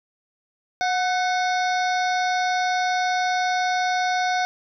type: harmonic tone with a mistuned harmonic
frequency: 730 Hz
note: F#5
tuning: 24 cents flat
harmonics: 1 / 2 / 3 / 5 / 6 / 7 / 8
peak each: -21 / -27 / -31 / -35 / -37 / -38 / -39 dBFS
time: 0.81-4.45 s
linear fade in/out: 0 ms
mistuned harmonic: 2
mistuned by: +52 cents
effects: none